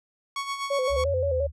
sawtooth tone with tremolo, 1111 Hz, C#6, 4 cents sharp, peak -23 dBFS, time 0.36-1.04 s, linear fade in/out 2 ms, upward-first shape sine, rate 8.1 Hz, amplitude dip 60%
sine tone with vibrato, 536 Hz, C5, 42 cents sharp, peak -23 dBFS, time 0.7-1.47 s, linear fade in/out 10 ms, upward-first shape square, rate 5.7 Hz, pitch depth 75 cents each way
sine exponential two-way sweep, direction up then down, 62.8 to 90.2 to 73.5 Hz, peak -28 dBFS, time 0.89-1.52 s, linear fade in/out 50 ms, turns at 1.14 s
effects low-pass 8000 Hz 12 dB/octave

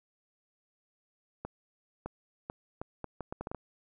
accelerating click train, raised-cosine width 1 ms, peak -23 dBFS, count 11, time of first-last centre 1.45-3.547 s, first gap 610 ms, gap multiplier 0.72, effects none

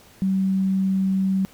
sine tone, 191.3 Hz, G3, 42 cents flat, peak -18 dBFS, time 0.22-1.45 s, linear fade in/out 0 ms, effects pink hiss -51 dBFS RMS until 1.53 s

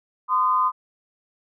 sine tone pair together, 1027.3 / 1227 Hz, C6 / D#6, -32 / -25 cents, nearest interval minor third, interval 307 cents, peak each -19 / -21 dBFS, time 0.28-0.72 s, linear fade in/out 50 ms, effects none

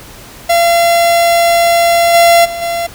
45% pulse tone with level steps, 683 Hz, F5, 39 cents flat, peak -7 / -4 / -19 / -14 dBFS, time 0.49-2.87 s, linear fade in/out 10 ms, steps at 2.13 / 2.44 / 2.61 s, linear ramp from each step 20 ms, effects pink hiss -34 dBFS RMS until 2.94 s

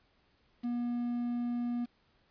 triangle tone with quantisation, 240.5 Hz, B3, 46 cents flat, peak -29 dBFS, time 0.63-1.86 s, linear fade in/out 20 ms, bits 9, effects pink hiss -70 dBFS RMS until 2.3 s + resampled to 11025 Hz

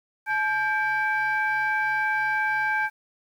sine tone cluster, 859 / 1585 / 2314 Hz, A5 / G6 / D7, -42 / +19 / -26 cents, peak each -26 / -23 / -31 dBFS, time 0.26-2.9 s, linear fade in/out 50 ms, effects tanh soft clip ceiling -15 dBFS + 9-bit

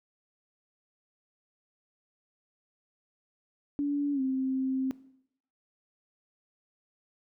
sine tone with pitch glide, 287 to 263.2 Hz, D4 to C4, -40 to +10 cents, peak -26 dBFS, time 3.79-4.91 s, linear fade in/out 0 ms, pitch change -150 cents, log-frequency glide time 4.13-4.21 s, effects noise-tail reverb RT60 0.7 s tail -18 dB re dry

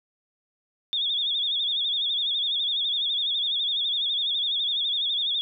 sine tone with vibrato, 3500 Hz, A7, 10 cents flat, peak -23 dBFS, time 0.93-5.41 s, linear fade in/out 0 ms, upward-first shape sine, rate 12 Hz, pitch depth 99 cents each way, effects none

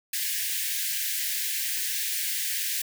white high-pass noise, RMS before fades -29 dBFS, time 0.13-2.82 s, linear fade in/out 5 ms, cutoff 1600 Hz, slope 96 dB/octave, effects none

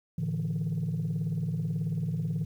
sine chord, A suspended fourth, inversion none, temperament just, 110 / 146.67 / 165 Hz, A2 / D3 / E3, 0 / -2 / +2 cents, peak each -33 / -31 / -29 dBFS, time 0.18-2.45 s, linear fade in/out 5 ms, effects tanh soft clip ceiling -24 dBFS + 10-bit

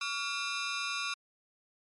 15% pulse ring-modulated tone, 1272 Hz, D#6, 38 cents sharp, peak -23 dBFS, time 0.01-1.14 s, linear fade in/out 5 ms, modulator 135 Hz, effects MP3 48 kbps

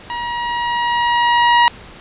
sawtooth tone with level ramp, 954 Hz, A#5, 40 cents sharp, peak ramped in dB -18 to -4 dBFS, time 0.1-1.68 s, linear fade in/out 0 ms, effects pink hiss -38 dBFS RMS until 2 s + resampled to 8000 Hz

